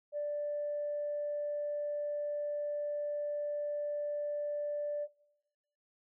sine tone, 587.3 Hz, D5, in tune, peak -32 dBFS, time 0.12-5.08 s, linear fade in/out 50 ms, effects noise-tail reverb RT60 0.9 s tail -20 dB re dry + tanh soft clip ceiling -28 dBFS

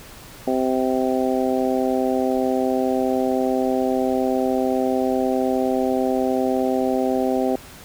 harmonic tone, 129.6 Hz, C3, 16 cents flat, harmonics 2 / 3 / 4 / 5 / 6, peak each -22 / -24 / -25 / -26 / -27 dBFS, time 0.47-7.56 s, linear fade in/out 5 ms, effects pink hiss -42 dBFS RMS until 7.84 s

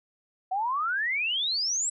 sine exponential sweep, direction up, 730 to 7980 Hz, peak -25 dBFS, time 0.51-1.9 s, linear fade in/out 10 ms, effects none

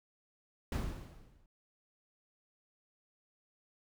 brown noise with exponential decay, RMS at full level -30 dBFS, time 0.72-1.46 s, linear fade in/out 2 ms, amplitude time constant 160 ms, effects none

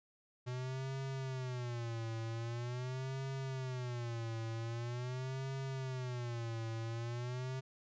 square tone with vibrato, 123.47 Hz, B2, in tune, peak -39 dBFS, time 0.46-7.61 s, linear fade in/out 20 ms, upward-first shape sine, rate 0.44 Hz, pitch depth 150 cents each way, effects resampled to 16000 Hz

